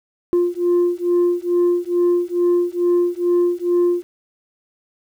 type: beating tone pair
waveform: sine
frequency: 349.9 / 352.2 Hz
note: F4 / F4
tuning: +3 / +15 cents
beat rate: 2.3 Hz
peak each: -16 dBFS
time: 0.33-4.03 s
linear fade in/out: 0 ms
effects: tanh soft clip ceiling -11 dBFS + 8-bit